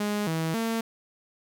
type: tone with pitch steps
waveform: sawtooth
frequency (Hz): 207.6 / 161.8 / 226.9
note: G#3 / E3 / A#3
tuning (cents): 0 / -32 / -47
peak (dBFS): -22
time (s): 0-0.81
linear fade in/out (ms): 5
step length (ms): 270
effects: none